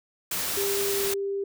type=noise; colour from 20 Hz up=white; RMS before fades=-29 dBFS; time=0.31-1.14 s; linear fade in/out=5 ms
type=tone with pitch glide; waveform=sine; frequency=399 to 396.2 Hz; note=G4 to G4; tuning=+31 to +18 cents; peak=-26 dBFS; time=0.57-1.44 s; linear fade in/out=5 ms; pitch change=-13 cents; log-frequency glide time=0.87-1.04 s
effects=none